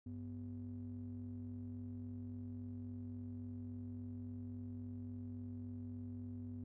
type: ring-modulated tone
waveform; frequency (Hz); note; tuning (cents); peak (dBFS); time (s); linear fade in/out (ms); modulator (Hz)
triangle; 75.1; D2; +39; -39; 0.06-6.64; 5; 172
effects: none